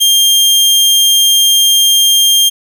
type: tone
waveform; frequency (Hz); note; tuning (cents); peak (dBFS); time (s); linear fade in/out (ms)
sawtooth; 3200; G7; +35; -3; 0-2.5; 20
effects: none